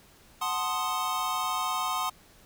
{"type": "chord", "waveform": "square", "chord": "F# diminished seventh", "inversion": "none", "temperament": "equal", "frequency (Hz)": [740, 880, 1046.5, 1244.5], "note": ["F#5", "A5", "C6", "Eb6"], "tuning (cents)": [0, 0, 0, 0], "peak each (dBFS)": [-36, -37, -32, -33], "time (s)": [0.41, 2.1], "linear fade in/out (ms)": 10, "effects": ["pink hiss -57 dBFS RMS until 2.45 s"]}